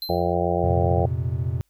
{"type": "tone with exponential decay", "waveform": "square", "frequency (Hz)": 4100, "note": "C8", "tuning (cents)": -36, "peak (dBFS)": -26, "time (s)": [0.02, 0.34], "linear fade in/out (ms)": 1, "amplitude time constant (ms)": 68}
{"type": "harmonic tone", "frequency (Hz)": 87.31, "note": "F2", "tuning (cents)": 0, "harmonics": [1, 2, 4, 5, 6, 7, 8, 9], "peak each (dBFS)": [-28, -28, -28, -28, -28, -28, -28, -28], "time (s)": [0.09, 1.06], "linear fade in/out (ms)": 5}
{"type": "chord", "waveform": "triangle", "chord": "F suspended fourth", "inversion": "none", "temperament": "equal", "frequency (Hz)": [87.31, 116.54, 130.81], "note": ["F2", "Bb2", "C3"], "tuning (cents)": [0, 0, 0], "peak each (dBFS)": -25, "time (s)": [0.64, 1.61], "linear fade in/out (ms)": 0}
{"effects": ["added 50 Hz sine -70 dBFS peak until 1.69 s", "white hiss -71 dBFS RMS until 1.69 s"]}